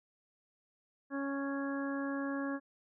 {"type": "harmonic tone", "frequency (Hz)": 277.2, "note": "C#4", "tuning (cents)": 0, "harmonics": [1, 2, 3, 4, 5, 6], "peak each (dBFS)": [-35, -42, -50, -45, -49, -44], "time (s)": [1.1, 2.6], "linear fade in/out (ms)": 50, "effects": []}